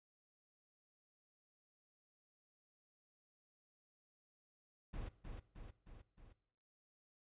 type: noise with echo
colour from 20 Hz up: brown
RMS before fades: -45 dBFS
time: 4.93-5.09 s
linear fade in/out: 10 ms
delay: 310 ms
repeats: 4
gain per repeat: -4 dB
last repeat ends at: 6.33 s
effects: noise-tail reverb RT60 0.8 s tail -18 dB re dry + resampled to 8000 Hz

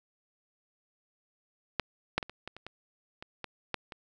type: clicks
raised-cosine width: 0.3 ms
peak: -11 / -10 / -20 / -27 / -23 / -29 / -25 / -26 / -21 / -14 / -26 dBFS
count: 11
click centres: 1.797 / 2.18 / 2.228 / 2.296 / 2.476 / 2.566 / 2.666 / 3.225 / 3.443 / 3.743 / 3.922 s
effects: none

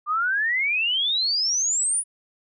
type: exponential sweep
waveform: sine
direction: up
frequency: 1179 to 9956 Hz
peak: -20 dBFS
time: 0.06-2.04 s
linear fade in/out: 50 ms
effects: none

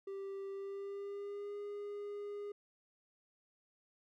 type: tone with pitch glide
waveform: triangle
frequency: 392 to 409.8 Hz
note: G4 to G#4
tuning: 0 to -23 cents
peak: -39 dBFS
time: 0.07-2.52 s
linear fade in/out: 5 ms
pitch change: +77 cents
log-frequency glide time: 0.51-1.57 s
effects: none

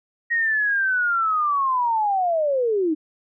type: linear sweep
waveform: sine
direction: down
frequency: 1888 to 296.7 Hz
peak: -18 dBFS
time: 0.3-2.95 s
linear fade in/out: 20 ms
effects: none

